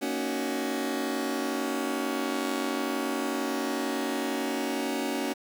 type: chord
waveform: sawtooth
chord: D# minor seventh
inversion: second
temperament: just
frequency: 233.3 / 280 / 311.1 / 373.4 Hz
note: A#3 / C#4 / D#4 / F#4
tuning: +2 / +18 / 0 / +16 cents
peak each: -31 / -27 / -33 / -30 dBFS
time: 0.01-5.34 s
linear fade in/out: 20 ms
effects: 9-bit